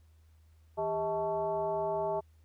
sine tone with frequency modulation, 640 Hz, D#5, 49 cents sharp, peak -29 dBFS, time 0.77-2.21 s, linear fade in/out 20 ms, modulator 238 Hz, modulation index 1.2, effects added 79 Hz sine -58 dBFS peak until 2.44 s + pink hiss -74 dBFS RMS until 2.44 s

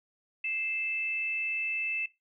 sine tone pair together, 2100 / 2637 Hz, C7 / E7, +6 / 0 cents, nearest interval major third, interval 394 cents, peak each -40 / -30 dBFS, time 0.44-2.06 s, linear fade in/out 5 ms, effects noise-tail reverb RT60 0.2 s tail -18 dB re dry

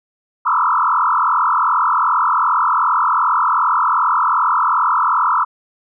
sine tone with frequency modulation, 1161 Hz, D6, 20 cents flat, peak -12 dBFS, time 0.45-5.45 s, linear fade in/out 20 ms, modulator 42.6 Hz, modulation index 4.9, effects none

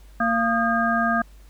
harmonic tone with a mistuned harmonic, 230 Hz, A#3, 23 cents flat, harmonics 1 / 3 / 5 / 7, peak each -24 / -24 / -24 / -24 dBFS, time 0.2-1.22 s, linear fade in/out 5 ms, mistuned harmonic 5, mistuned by +120 cents, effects added 50 Hz sine -44 dBFS peak until 1.49 s + pink hiss -57 dBFS RMS until 1.49 s

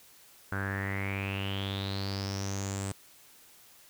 sawtooth tone with low-pass filter sweep, 98 Hz, G2, in tune, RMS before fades -34 dBFS, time 0.52-2.92 s, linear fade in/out 0 ms, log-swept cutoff 1500 to 8300 Hz, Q 9.2, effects white hiss -57 dBFS RMS until 3.89 s

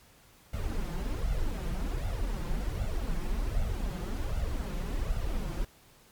brown noise with flanger, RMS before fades -31 dBFS, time 0.53-5.65 s, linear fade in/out 5 ms, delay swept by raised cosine 1.4 to 5.8 ms, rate 1.3 Hz, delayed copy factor +0.7, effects pink hiss -59 dBFS RMS until 6.11 s + MP3 96 kbps

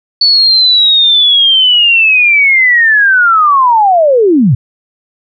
sine linear sweep, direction down, 4478 to 104.7 Hz, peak -4 dBFS, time 0.21-4.55 s, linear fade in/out 5 ms, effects none

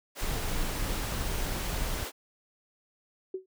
pink high-pass noise, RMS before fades -38 dBFS, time 0.15-2.12 s, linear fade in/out 50 ms, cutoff 300 Hz, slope 24 dB/octave
brown noise with tremolo, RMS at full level -31 dBFS, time 0.21-2.05 s, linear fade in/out 20 ms, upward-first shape square, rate 3.3 Hz, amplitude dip 25%
sine tone with exponential decay, 376.3 Hz, F#4, 29 cents sharp, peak -28 dBFS, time 3.34-3.46 s, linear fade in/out 5 ms, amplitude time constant 26 ms
effects none

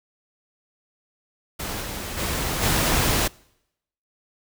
pink noise with level steps, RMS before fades -30 / -32 / -26 / -21 dBFS, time 1.59-3.28 s, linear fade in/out 10 ms, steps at 1.81 / 2.17 / 2.61 s, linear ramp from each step 20 ms, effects noise-tail reverb RT60 0.8 s tail -25 dB re dry

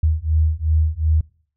sine beating tone pair, 77.3 / 80 Hz, D#2 / D#2, -11 / +49 cents, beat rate 2.7 Hz, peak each -18 dBFS, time 0.03-1.21 s, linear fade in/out 5 ms, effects noise-tail reverb RT60 0.5 s tail -24 dB re dry

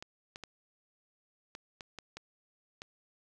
clicks, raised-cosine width 0.2 ms, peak -26 dBFS, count 8, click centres 0.025 / 0.359 / 0.437 / 1.551 / 1.808 / 1.987 / 2.17 / 2.819 s, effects none

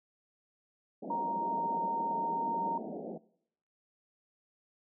pink band-pass noise, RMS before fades -41 dBFS, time 1.02-3.18 s, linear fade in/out 10 ms, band 170 to 780 Hz, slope 96 dB/octave
sine tone with pitch glide, 932.3 to 923.2 Hz, A#5 to A#5, 0 to -17 cents, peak -31 dBFS, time 1.1-2.78 s, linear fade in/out 5 ms, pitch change -17 cents, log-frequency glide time 1.25-1.83 s
effects noise-tail reverb RT60 0.7 s tail -22 dB re dry

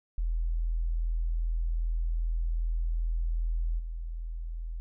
sine tone with level steps, 41.27 Hz, E1, 3 cents sharp, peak -26 / -33 dBFS, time 0.18-4.8 s, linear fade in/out 0 ms, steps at 3.78 s, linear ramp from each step 20 ms, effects none

